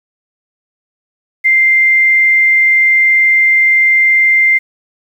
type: tone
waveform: sine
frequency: 2093 Hz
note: C7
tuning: in tune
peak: -6 dBFS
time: 1.44-4.59 s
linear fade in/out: 20 ms
effects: 7-bit